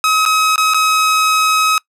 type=tone with dropouts; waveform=sawtooth; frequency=1274 Hz; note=D#6; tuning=41 cents sharp; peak=-7 dBFS; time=0.04-1.78 s; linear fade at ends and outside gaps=1 ms; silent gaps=0.253-0.26 / 0.559-0.579 / 0.737-0.744 s; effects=noise-tail reverb RT60 0.1 s tail -24 dB re dry + low-pass 12000 Hz 12 dB/octave